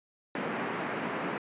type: band-pass noise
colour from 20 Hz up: pink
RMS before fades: -34 dBFS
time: 0.35-1.38 s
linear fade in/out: 2 ms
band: 180 to 2300 Hz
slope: 24 dB/octave
effects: resampled to 8000 Hz